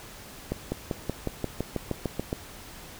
accelerating click train, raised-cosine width 2 ms, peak -14 dBFS, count 12, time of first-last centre 0.52-2.329 s, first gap 200 ms, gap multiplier 0.96, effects pink hiss -45 dBFS RMS until 2.99 s

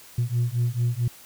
sine beating tone pair, 118 / 122.5 Hz, A#2 / B2, +22 / -14 cents, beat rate 4.5 Hz, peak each -23 / -23 dBFS, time 0.18-1.08 s, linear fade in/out 5 ms, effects tanh soft clip ceiling -17 dBFS + white hiss -48 dBFS RMS until 1.25 s

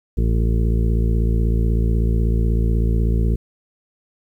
harmonic tone, 56.2 Hz, A1, 37 cents sharp, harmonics 1 / 2 / 3 / 4 / 6 / 7 / 8, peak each -16 / -22 / -26 / -28 / -32 / -33 / -34 dBFS, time 0.17-3.36 s, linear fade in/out 10 ms, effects 9-bit

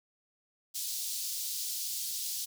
pink high-pass noise, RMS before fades -36 dBFS, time 0.74-2.46 s, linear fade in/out 20 ms, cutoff 4200 Hz, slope 24 dB/octave, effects none

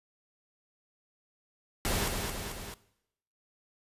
pink noise with echo, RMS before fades -30 dBFS, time 1.85-2.08 s, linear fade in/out 0 ms, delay 220 ms, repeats 3, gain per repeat -4 dB, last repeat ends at 2.74 s, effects noise-tail reverb RT60 0.8 s tail -19 dB re dry + resampled to 32000 Hz

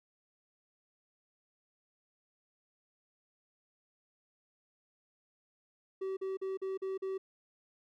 triangle tone bursts, 382.8 Hz, G4, 41 cents flat, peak -32 dBFS, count 6, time 6.01-7.18 s, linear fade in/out 10 ms, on 160 ms, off 42 ms, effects none

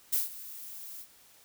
violet noise with ADSR envelope, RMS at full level -26 dBFS, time 0.12-1.07 s, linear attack 16 ms, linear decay 150 ms, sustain -18 dB, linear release 65 ms, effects white hiss -59 dBFS RMS until 1.44 s

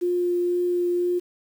sine tone with vibrato, 353.4 Hz, F4, 21 cents sharp, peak -20 dBFS, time 0.01-1.2 s, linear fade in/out 20 ms, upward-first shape triangle, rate 2 Hz, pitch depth 10 cents each way, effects 8-bit

